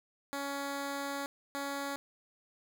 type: tone bursts at uneven times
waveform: 10% pulse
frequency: 280 Hz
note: C#4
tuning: 18 cents sharp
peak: -27 dBFS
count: 2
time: 0.33-1.26 / 1.55-1.96 s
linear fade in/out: 0 ms
effects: none